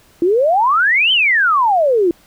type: exponential two-way sweep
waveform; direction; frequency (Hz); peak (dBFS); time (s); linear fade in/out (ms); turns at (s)
sine; up then down; 327.4 to 3155 to 327.4; -10; 0.22-2.11; 2; 1.12
effects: pink hiss -50 dBFS RMS until 2.26 s